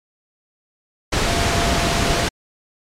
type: tone in noise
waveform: sine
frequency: 686 Hz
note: F5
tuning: 31 cents flat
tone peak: -25 dBFS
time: 1.26-2.26 s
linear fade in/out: 10 ms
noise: pink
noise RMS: -18 dBFS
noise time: 1.12-2.29 s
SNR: -10 dB
effects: low-pass 7000 Hz 12 dB/octave + MP3 96 kbps